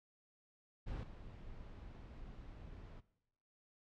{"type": "noise with level steps", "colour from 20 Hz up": "brown", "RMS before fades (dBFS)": [-43, -52], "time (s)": [0.86, 3.01], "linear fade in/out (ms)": 20, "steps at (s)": 1.03, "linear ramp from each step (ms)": 5, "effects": ["noise-tail reverb RT60 0.8 s tail -18 dB re dry", "low-pass 4000 Hz 12 dB/octave"]}